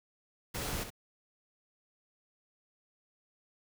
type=noise with echo; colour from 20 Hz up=pink; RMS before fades=-37 dBFS; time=0.54-0.84 s; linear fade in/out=10 ms; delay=64 ms; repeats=1; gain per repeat=-8 dB; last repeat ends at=0.904 s; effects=none